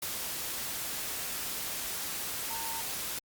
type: tone in noise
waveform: sine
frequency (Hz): 910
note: A#5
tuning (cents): -42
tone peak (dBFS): -39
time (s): 2.5-2.81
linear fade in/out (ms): 5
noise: white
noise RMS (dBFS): -36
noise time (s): 0.02-3.19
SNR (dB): -6
effects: Opus 48 kbps